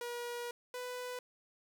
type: tone pair in turn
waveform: sawtooth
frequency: 480 / 497 Hz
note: B4 / B4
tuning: -49 / +11 cents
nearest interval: minor second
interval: 60 cents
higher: second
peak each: -35 / -36 dBFS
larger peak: first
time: 0.01-0.51 / 0.74-1.19 s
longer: first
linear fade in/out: 2 ms
effects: none